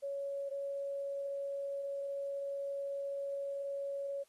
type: tone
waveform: sine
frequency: 558 Hz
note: C#5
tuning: 11 cents sharp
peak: -36 dBFS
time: 0.02-4.24 s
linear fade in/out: 20 ms
effects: white hiss -71 dBFS RMS until 4.28 s + AAC 32 kbps